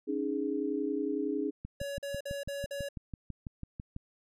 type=chord; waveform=sine; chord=C# suspended second; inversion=none; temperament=equal with one note detuned; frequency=277.2 / 308.1 / 415.3 Hz; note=C#4 / D#4 / G#4; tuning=0 / -17 / 0 cents; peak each=-34 dBFS; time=0.07-1.51 s; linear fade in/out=20 ms
type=click train; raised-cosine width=5 ms; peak=-27 dBFS; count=15; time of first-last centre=1.65-3.964 s; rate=6.05 Hz
type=tone bursts; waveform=square; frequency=563 Hz; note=C#5; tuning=27 cents sharp; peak=-36 dBFS; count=5; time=1.8-2.888 s; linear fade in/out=5 ms; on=180 ms; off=47 ms
effects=resampled to 32000 Hz